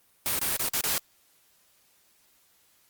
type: noise with dropouts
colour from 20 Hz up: white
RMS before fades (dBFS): -27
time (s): 0.26-0.98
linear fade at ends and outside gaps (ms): 0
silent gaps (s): 0.39-0.414 / 0.566-0.596 / 0.687-0.736 / 0.809-0.839
effects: white hiss -64 dBFS RMS until 2.89 s + Opus 32 kbps